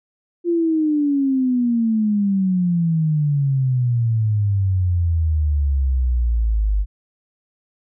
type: exponential sweep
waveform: sine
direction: down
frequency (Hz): 349.2 to 49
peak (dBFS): -15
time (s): 0.44-6.86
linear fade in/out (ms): 50
effects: none